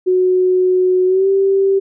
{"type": "tone with pitch glide", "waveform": "sine", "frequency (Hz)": [367.9, 389.8], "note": ["F#4", "G4"], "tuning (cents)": [-10, -10], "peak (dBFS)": -10, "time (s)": [0.06, 1.8], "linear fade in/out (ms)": 20, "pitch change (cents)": 100, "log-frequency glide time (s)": [1.06, 1.28], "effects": []}